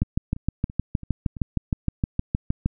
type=two click trains; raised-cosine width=5 ms; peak=-24 / -9 dBFS; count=5 / 18; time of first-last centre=0.03-1.368 / 0.02-2.66 s; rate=2.99 / 6.44 Hz; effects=none